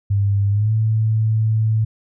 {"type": "tone with pitch glide", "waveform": "sine", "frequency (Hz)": [100.3, 110.01], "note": ["G2", "A2"], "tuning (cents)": [40, 0], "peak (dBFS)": -14, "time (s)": [0.1, 1.85], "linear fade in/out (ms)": 10, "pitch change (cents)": 160, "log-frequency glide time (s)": [0.5, 0.72], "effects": []}